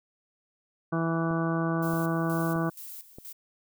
harmonic tone, 164.81 Hz, E3, in tune, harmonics 1 / 2 / 3 / 4 / 5 / 6 / 7 / 8 / 9, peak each -28 / -30 / -38 / -35 / -40 / -42 / -35 / -48 / -38 dBFS, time 0.92-2.7 s, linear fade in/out 10 ms
click train, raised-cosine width 2 ms, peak -30 dBFS, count 4, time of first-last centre 1.31-3.185 s, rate 1.6 Hz
violet noise with tremolo, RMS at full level -42 dBFS, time 1.82-3.33 s, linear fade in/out 10 ms, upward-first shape square, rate 2.1 Hz, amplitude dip 75%
effects none

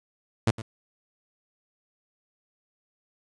sawtooth tone with echo, 112.1 Hz, A2, 33 cents sharp, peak -15 dBFS, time 0.47-0.51 s, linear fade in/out 5 ms, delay 110 ms, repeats 1, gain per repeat -15 dB, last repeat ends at 0.62 s, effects resampled to 22050 Hz + 8-bit

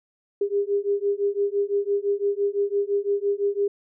sine beating tone pair, 400.7 / 406.6 Hz, G4 / G#4, +38 / -37 cents, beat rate 5.9 Hz, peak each -24 dBFS, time 0.41-3.68 s, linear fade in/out 5 ms, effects none

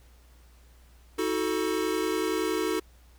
square chord, D# diminished, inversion none, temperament equal with one note detuned, 319.1 / 370 / 440 Hz, D#4 / F#4 / A4, +44 / 0 / 0 cents, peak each -31 dBFS, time 1.18-2.8 s, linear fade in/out 10 ms, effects added 60 Hz sine -53 dBFS peak until 3.18 s + pink hiss -62 dBFS RMS until 3.18 s

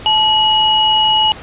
sine tone pair together, 868.7 / 2910 Hz, A5 / F#7, -22 / -29 cents, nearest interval octave + major sixth, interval 2093 cents, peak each -14 / -11 dBFS, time 0.06-1.32 s, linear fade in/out 0 ms, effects pink hiss -33 dBFS RMS until 1.42 s + resampled to 8000 Hz

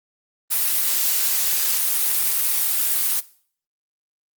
blue noise, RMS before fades -20 dBFS, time 0.5-3.21 s, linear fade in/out 20 ms, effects noise-tail reverb RT60 0.5 s tail -19 dB re dry + Opus 32 kbps

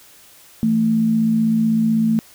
sine tone pair together, 167.06 / 223 Hz, E3 / A3, +23 / +23 cents, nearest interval perfect fourth, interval 500 cents, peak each -24 / -14 dBFS, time 0.63-2.19 s, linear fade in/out 0 ms, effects white hiss -47 dBFS RMS until 2.34 s

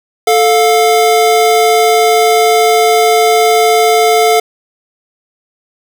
square tone pair together, 439.5 / 706 Hz, A4 / F5, -2 / +19 cents, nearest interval minor sixth, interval 821 cents, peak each -10 dBFS, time 0.27-4.4 s, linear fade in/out 5 ms, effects none

